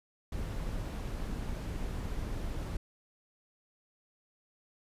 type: noise with amplitude modulation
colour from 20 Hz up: brown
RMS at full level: -35 dBFS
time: 0.32-2.77 s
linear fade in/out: 5 ms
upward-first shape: sine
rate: 252 Hz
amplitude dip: 30%
effects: resampled to 32000 Hz